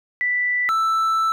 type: tone pair in turn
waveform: sine / triangle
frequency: 1975.5 / 1322.3 Hz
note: B6 / E6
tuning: 0 / +5 cents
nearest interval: perfect fifth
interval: 695 cents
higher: first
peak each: -18 / -15 dBFS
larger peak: second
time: 0.21-0.69 / 0.69-1.32 s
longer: second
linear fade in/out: 0 ms
effects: none

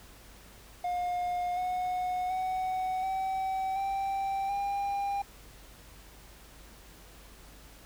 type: tone with pitch steps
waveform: triangle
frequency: 713 / 729.7 / 746.7 / 764.2 / 782 / 800.3 Hz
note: F5 / F#5 / F#5 / G5 / G5 / G5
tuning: +36 / -24 / +16 / -44 / -4 / +36 cents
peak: -27 dBFS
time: 0.84-5.22 s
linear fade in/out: 5 ms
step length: 730 ms
effects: added 50 Hz sine -54 dBFS peak until 7.85 s + pink hiss -54 dBFS RMS until 7.85 s

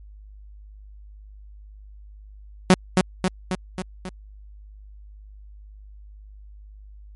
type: tone with echo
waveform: sawtooth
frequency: 185 Hz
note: F#3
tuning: in tune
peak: -6 dBFS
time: 2.7-2.74 s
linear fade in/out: 0 ms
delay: 270 ms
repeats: 5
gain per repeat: -4 dB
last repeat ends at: 4.09 s
effects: added 51 Hz sine -41 dBFS peak until 7.15 s + MP3 48 kbps

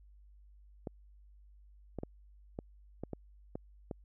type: clicks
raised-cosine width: 2 ms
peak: -25 dBFS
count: 8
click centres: 0.872 / 1.987 / 2.034 / 2.589 / 3.036 / 3.133 / 3.555 / 3.912 s
effects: added 50 Hz sine -56 dBFS peak until 4.04 s

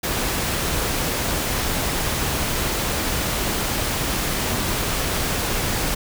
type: noise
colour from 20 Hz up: pink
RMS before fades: -23 dBFS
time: 0.03-5.95 s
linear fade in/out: 10 ms
effects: none

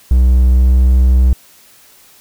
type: tone with pitch glide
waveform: triangle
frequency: 62.7 to 63.39 Hz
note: B1 to B1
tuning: +27 to +46 cents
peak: -4 dBFS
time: 0.11-1.33 s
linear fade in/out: 0 ms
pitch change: +19 cents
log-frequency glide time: 0.55-0.68 s
effects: white hiss -45 dBFS RMS until 2.2 s

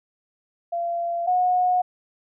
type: tone pair in turn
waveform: sine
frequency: 686 / 726.8 Hz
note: F5 / F#5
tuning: -31 / -31 cents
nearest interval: minor second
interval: 100 cents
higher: second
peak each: -23 / -17 dBFS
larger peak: second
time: 0.72-1.27 / 1.27-1.82 s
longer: neither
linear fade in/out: 10 ms
effects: none

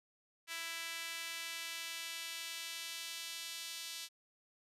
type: tone with high-pass filter sweep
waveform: sawtooth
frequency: 331.6 Hz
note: E4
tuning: 10 cents sharp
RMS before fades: -44 dBFS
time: 0.47-4.09 s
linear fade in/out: 50 ms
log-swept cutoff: 2100 to 3600 Hz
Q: 1.3
effects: resampled to 32000 Hz

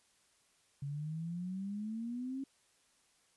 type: exponential sweep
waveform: sine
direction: up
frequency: 138.59 to 273.8 Hz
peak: -37 dBFS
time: 0.82-2.44 s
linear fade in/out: 5 ms
effects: white hiss -71 dBFS RMS until 3.36 s + resampled to 24000 Hz

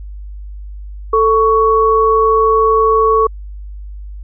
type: tone pair together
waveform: sine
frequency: 442.7 / 1116.8 Hz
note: A4 / C#6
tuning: +11 / +13 cents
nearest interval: octave + major third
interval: 1602 cents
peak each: -11 dBFS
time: 1.13-3.27 s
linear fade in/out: 5 ms
effects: added 50 Hz sine -26 dBFS peak until 4.23 s

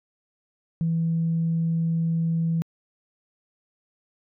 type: tone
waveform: sine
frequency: 164.81 Hz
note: E3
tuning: in tune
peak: -20 dBFS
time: 0.81-2.62 s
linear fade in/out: 0 ms
effects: tanh soft clip ceiling -16 dBFS

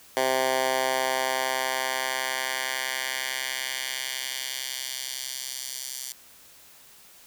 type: tone with high-pass filter sweep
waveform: 10% pulse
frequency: 130.81 Hz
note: C3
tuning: in tune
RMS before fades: -29 dBFS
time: 0.17-6.12 s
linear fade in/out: 0 ms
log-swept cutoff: 530 to 5900 Hz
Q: 1
effects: white hiss -52 dBFS RMS until 7.26 s

